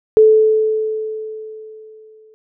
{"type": "tone with exponential decay", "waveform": "sine", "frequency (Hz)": 435.4, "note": "A4", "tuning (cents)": -18, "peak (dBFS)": -4, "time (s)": [0.17, 2.34], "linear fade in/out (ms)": 0, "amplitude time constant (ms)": 470, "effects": []}